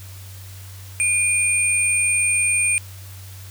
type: tone pair together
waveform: sine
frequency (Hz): 2426 / 8786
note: D#7 / C#9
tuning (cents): -44 / -16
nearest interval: octave + minor seventh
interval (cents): 2228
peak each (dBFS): -19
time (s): 1-2.78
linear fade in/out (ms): 0
effects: added 95 Hz sine -36 dBFS peak until 3.5 s + white hiss -44 dBFS RMS until 3.5 s